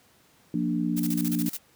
sine chord, Bb major, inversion second, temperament equal with one note detuned, 174.61 / 233.1 / 294.7 Hz, F3 / Bb3 / D4, 0 / 0 / +6 cents, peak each -28 dBFS, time 0.54-1.49 s, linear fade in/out 2 ms
blue noise with tremolo, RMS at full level -33 dBFS, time 0.96-1.59 s, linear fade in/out 20 ms, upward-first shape square, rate 14 Hz, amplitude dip 80%
effects pink hiss -60 dBFS RMS until 1.75 s + high-pass 100 Hz 12 dB/octave

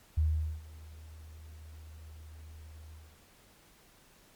sine tone with ADSR envelope, 77.9 Hz, D#2, 3 cents sharp, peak -23 dBFS, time 0.17-3.21 s, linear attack 10 ms, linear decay 430 ms, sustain -23 dB, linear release 300 ms, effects pink hiss -61 dBFS RMS until 4.35 s + MP3 96 kbps

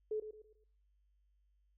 sine tone with echo, 430 Hz, A4, 40 cents flat, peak -34 dBFS, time 0.11-0.2 s, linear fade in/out 5 ms, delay 110 ms, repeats 4, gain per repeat -9 dB, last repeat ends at 0.64 s, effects noise-tail reverb RT60 0.6 s tail -23 dB re dry + added 50 Hz sine -70 dBFS peak until 1.77 s

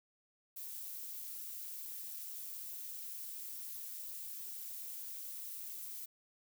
violet noise with amplitude modulation, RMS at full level -43 dBFS, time 0.56-6.06 s, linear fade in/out 10 ms, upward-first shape sine, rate 264 Hz, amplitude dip 55%, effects none

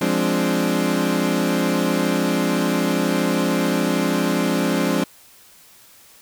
30% pulse chord, D half-diminished seventh, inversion first, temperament equal, 174.61 / 207.7 / 261.6 / 293.7 Hz, F3 / Ab3 / C4 / D4, 0 / 0 / 0 / 0 cents, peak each -21 dBFS, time 0.01-5.04 s, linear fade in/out 5 ms, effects white hiss -49 dBFS RMS until 6.21 s

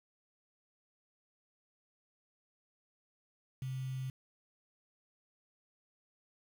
sine tone with quantisation, 130.81 Hz, C3, in tune, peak -36 dBFS, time 3.62-4.1 s, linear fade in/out 2 ms, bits 9, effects none

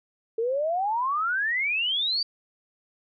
sine exponential sweep, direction up, 440 to 4699 Hz, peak -23 dBFS, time 0.38-2.23 s, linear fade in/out 5 ms, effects none

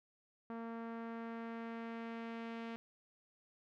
sawtooth tone with low-pass filter sweep, 229.4 Hz, A#3, 28 cents flat, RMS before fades -45 dBFS, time 0.5-2.76 s, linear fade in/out 0 ms, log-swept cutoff 1300 to 2800 Hz, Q 1.2, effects none

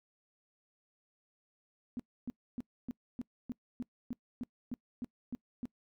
sine tone bursts, 244 Hz, B3, 21 cents flat, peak -35 dBFS, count 13, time 1.97-5.655 s, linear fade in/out 0 ms, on 25 ms, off 280 ms, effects noise-tail reverb RT60 0.1 s tail -24 dB re dry

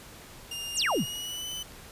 sawtooth tone with pitch glide, 2814 to 3016 Hz, F7 to F#7, +12 to +32 cents, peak -31 dBFS, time 0.51-1.63 s, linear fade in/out 5 ms, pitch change +120 cents, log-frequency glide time 0.89-1.5 s
sine exponential sweep, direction down, 11920 to 96 Hz, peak -24 dBFS, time 0.74-1.06 s, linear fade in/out 50 ms
clicks, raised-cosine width 0.2 ms, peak -32 dBFS, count 5, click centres 1.071 / 1.156 / 1.516 / 1.573 / 1.721 s
effects pink hiss -48 dBFS RMS until 1.91 s + resampled to 32000 Hz

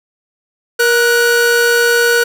45% pulse tone pair together, 472.1 / 1476.1 Hz, A#4 / F#6, +22 / -5 cents, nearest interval octave + minor sixth, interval 1973 cents, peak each -12 dBFS, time 0.79-2.24 s, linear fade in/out 10 ms, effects none

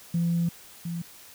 sine tone pair in turn, 170 / 170 Hz, F3 / F3, -46 / -46 cents, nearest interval unison, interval 0 cents, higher neither, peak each -21 / -29 dBFS, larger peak first, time 0.14-0.49 / 0.85-1.02 s, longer first, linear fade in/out 5 ms, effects tanh soft clip ceiling -18 dBFS + white hiss -49 dBFS RMS until 1.34 s

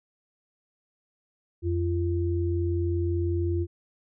sine tone pair together, 87.31 / 343.6 Hz, F2 / F4, 0 / -28 cents, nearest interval 2 octaves, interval 2372 cents, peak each -25 / -28 dBFS, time 1.62-3.67 s, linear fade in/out 50 ms, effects none

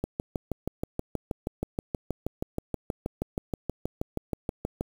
click train, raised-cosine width 2 ms, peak -15 dBFS, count 31, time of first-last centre 0.04-4.809 s, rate 6.29 Hz, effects 7-bit

